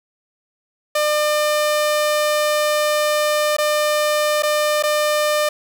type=tone with dropouts; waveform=sawtooth; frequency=600 Hz; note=D5; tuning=37 cents sharp; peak=-12 dBFS; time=0.95-5.49 s; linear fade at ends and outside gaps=5 ms; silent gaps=3.568-3.583 / 4.424-4.432 / 4.826-4.835 s; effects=7-bit